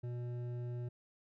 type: tone with hard clipping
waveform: triangle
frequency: 121.6 Hz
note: B2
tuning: 26 cents flat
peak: -40 dBFS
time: 0.03-0.89 s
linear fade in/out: 10 ms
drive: 13 dB
effects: none